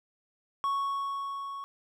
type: tone with level ramp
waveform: triangle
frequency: 1108.7 Hz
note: C#6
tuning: in tune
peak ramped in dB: -24 to -35 dBFS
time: 0.64-1.64 s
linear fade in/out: 0 ms
effects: none